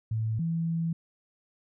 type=tone pair in turn; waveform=sine; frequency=110.8 / 165.49 Hz; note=A2 / E3; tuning=+13 / +7 cents; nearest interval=perfect fifth; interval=694 cents; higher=second; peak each=-26 dBFS; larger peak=neither; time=0.11-0.39 / 0.39-0.93 s; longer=second; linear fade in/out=5 ms; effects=none